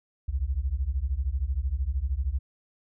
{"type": "beating tone pair", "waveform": "sine", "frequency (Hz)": [60.2, 73.2], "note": ["B1", "D2"], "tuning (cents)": [-44, -5], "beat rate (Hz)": 13, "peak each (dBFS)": -28, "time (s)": [0.28, 2.39], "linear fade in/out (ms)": 10, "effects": []}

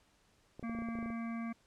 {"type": "clicks", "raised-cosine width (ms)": 2, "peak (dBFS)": -33, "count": 12, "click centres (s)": [0.595, 0.628, 0.696, 0.75, 0.788, 0.821, 0.887, 0.954, 0.988, 1.028, 1.06, 1.103]}
{"type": "harmonic tone", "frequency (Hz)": 230, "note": "A#3", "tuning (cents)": -23, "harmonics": [1, 3, 5, 7, 9, 10], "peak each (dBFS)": [-37, -50, -49, -55, -54, -55], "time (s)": [0.63, 1.53], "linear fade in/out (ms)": 10}
{"effects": ["pink hiss -70 dBFS RMS until 1.66 s", "low-pass 9000 Hz 12 dB/octave"]}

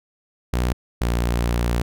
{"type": "tone pair in turn", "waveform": "sawtooth", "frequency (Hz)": [61, 59.06], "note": ["B1", "A#1"], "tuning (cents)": [-21, 23], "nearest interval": "minor second", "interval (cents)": 56, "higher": "first", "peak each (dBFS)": -15, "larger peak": "neither", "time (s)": [[0.53, 0.73], [1.01, 1.82]], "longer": "second", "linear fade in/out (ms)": 5, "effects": []}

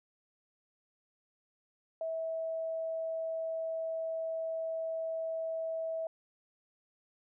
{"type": "tone", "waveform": "sine", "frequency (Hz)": 650, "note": "E5", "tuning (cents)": -24, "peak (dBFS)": -33, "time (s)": [2.01, 6.07], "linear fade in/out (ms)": 2, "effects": []}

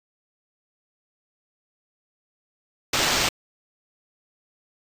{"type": "noise with sample-and-hold", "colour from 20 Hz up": "blue", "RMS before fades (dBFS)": -22, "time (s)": [2.93, 3.29], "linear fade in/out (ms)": 5, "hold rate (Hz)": 11025, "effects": ["resampled to 32000 Hz"]}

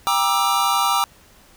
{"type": "chord", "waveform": "square", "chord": "E half-diminished seventh", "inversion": "first", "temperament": "just", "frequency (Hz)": [791.1, 949.3, 1186.7, 1318.5], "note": ["G5", "Bb5", "D6", "E6"], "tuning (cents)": [16, 31, 18, 0], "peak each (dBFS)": [-24, -23, -22, -24], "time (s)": [0.07, 1.04], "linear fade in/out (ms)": 0, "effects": ["pink hiss -51 dBFS RMS until 1.56 s"]}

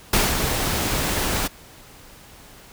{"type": "noise with ADSR envelope", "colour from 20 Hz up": "pink", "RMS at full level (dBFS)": -17, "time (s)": [0.13, 1.48], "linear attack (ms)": 4, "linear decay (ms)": 210, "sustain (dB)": -6, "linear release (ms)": 14, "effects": ["pink hiss -46 dBFS RMS until 2.72 s"]}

